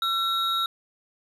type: tone pair together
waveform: triangle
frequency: 1350 / 3784 Hz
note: E6 / A#7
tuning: +41 / +25 cents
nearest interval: octave + tritone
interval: 1784 cents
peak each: -24 dBFS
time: 0.02-0.66 s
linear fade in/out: 2 ms
effects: none